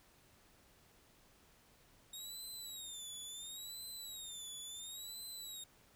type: tone with vibrato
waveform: 20% pulse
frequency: 3729 Hz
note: A#7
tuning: in tune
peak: -40 dBFS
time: 2.13-5.64 s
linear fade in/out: 5 ms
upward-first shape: sine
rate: 0.72 Hz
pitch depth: 140 cents each way
effects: pink hiss -67 dBFS RMS until 5.95 s